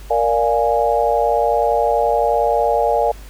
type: chord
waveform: sine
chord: Bb dominant seventh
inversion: none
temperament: equal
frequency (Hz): 466.2 / 587.3 / 698.5 / 830.6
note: Bb4 / D5 / F5 / Ab5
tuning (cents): 0 / 0 / 0 / 0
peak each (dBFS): -19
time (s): 0.1-3.12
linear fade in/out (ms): 10
effects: added 50 Hz sine -34 dBFS peak until 3.29 s + pink hiss -44 dBFS RMS until 3.29 s